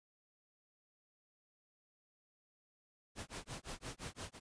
pink noise with tremolo, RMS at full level -44 dBFS, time 3.15-4.4 s, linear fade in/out 50 ms, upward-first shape sine, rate 5.8 Hz, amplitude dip 100%, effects resampled to 22050 Hz

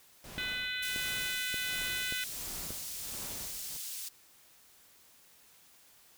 pink noise with tremolo, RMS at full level -46 dBFS, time 0.24-3.77 s, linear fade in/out 2 ms, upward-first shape sine, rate 1.4 Hz, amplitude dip 80%
harmonic tone, 501 Hz, B4, 25 cents sharp, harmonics 3 / 4 / 5 / 6 / 7 / 8, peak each -39 / -40 / -41 / -42 / -42 / -43 dBFS, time 0.38-2.24 s, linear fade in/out 2 ms
click train, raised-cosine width 2 ms, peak -29 dBFS, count 5, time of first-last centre 0.38-2.706 s, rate 1.72 Hz
pink high-pass noise, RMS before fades -41 dBFS, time 0.82-4.09 s, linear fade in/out 10 ms, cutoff 5400 Hz, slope 12 dB/octave
effects white hiss -61 dBFS RMS until 6.17 s

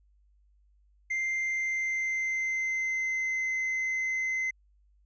triangle tone with pitch glide, 2093 to 2058 Hz, C7 to C7, 0 to -29 cents, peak -26 dBFS, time 1.1-4.51 s, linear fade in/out 10 ms, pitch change -29 cents, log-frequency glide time 1.36-3.54 s, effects added 50 Hz sine -61 dBFS peak until 5.05 s + resampled to 16000 Hz

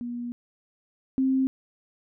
sine tone pair in turn, 240.5 / 264.1 Hz, B3 / C4, -46 / +16 cents, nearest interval major second, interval 162 cents, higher second, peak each -30 / -20 dBFS, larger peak second, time 0.01-0.32 / 1.18-1.47 s, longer first, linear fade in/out 0 ms, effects none

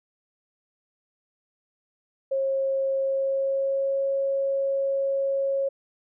sine tone with pitch glide, 540 to 547.2 Hz, C#5 to C#5, -45 to -23 cents, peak -22 dBFS, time 2.31-5.69 s, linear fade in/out 10 ms, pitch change +22 cents, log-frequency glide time 3.01-4.04 s, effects none

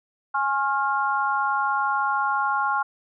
sine chord, Db major, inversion second, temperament equal with one note detuned, 830.6 / 1080.9 / 1396.9 Hz, Ab5 / Db6 / F6, 0 / -44 / 0 cents, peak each -25 dBFS, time 0.34-2.83 s, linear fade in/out 10 ms, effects none

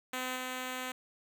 5% pulse tone with level steps, 255.3 Hz, C4, 42 cents flat, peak -23 / -25 dBFS, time 0.13-0.92 s, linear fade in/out 5 ms, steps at 0.36 s, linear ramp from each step 5 ms, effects none

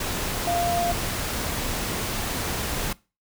sine tone in noise, 694 Hz, F5, 11 cents flat, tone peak -22 dBFS, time 0.47-0.92 s, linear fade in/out 5 ms, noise pink, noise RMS -28 dBFS, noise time 0-2.93 s, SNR +3 dB, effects noise-tail reverb RT60 0.3 s tail -22 dB re dry

